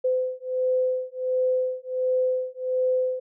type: beating tone pair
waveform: sine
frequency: 510 / 511.4 Hz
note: C5 / C5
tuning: -44 / -40 cents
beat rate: 1.4 Hz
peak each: -25 dBFS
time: 0.04-3.2 s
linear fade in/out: 10 ms
effects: none